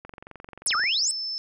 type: click train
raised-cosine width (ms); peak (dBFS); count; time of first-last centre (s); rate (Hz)
0.5; -26; 19; 0.05-0.839; 22.8
type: exponential two-way sweep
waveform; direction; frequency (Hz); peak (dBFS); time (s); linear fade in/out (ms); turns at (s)
sine; down then up; 11470 to 1174.7 to 8510; -22; 0.66-1.11; 0; 0.75
type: tone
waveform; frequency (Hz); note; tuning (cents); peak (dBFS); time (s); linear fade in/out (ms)
sine; 5274; E8; 0; -28; 0.67-1.38; 0
effects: none